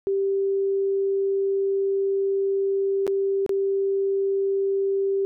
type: tone with dropouts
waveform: sine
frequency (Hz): 392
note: G4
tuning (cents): 0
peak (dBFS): -20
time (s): 0.07-5.25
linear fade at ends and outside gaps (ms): 0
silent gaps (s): 3.067-3.077 / 3.463-3.493
effects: none